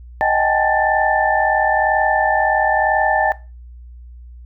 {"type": "tone cluster", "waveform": "sine", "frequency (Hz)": [625, 765, 806, 868, 1773], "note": ["D#5", "G5", "G5", "A5", "A6"], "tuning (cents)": [8, -42, 48, -24, 13], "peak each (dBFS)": -20, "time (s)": [0.21, 3.32], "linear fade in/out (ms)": 0, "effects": ["noise-tail reverb RT60 0.3 s tail -19 dB re dry", "added 60 Hz sine -35 dBFS peak until 4.45 s"]}